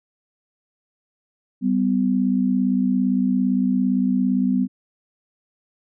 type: tone pair together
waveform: sine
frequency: 194 / 251.6 Hz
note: G3 / B3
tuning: -18 / +32 cents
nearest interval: perfect fourth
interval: 450 cents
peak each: -20 / -19 dBFS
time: 1.61-4.68 s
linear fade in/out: 50 ms
effects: none